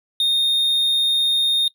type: tone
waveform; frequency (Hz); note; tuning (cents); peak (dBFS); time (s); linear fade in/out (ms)
triangle; 3682; A#7; -22; -14; 0.2-1.68; 2
effects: noise-tail reverb RT60 0.1 s tail -20 dB re dry